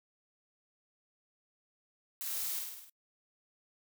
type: noise with echo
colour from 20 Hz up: blue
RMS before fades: -39 dBFS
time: 2.21-2.59 s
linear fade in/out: 0 ms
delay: 51 ms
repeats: 6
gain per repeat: -3 dB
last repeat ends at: 2.896 s
effects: noise-tail reverb RT60 0.1 s tail -26 dB re dry